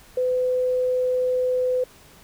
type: tone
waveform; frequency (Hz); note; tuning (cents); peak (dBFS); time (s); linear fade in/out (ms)
sine; 505; B4; +39; -19; 0.17-1.84; 5
effects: pink hiss -50 dBFS RMS until 2.23 s